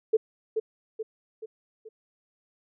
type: tone with echo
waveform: sine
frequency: 440 Hz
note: A4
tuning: in tune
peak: -17 dBFS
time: 0.13-0.17 s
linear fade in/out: 10 ms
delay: 430 ms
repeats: 4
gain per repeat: -6 dB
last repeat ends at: 1.89 s
effects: none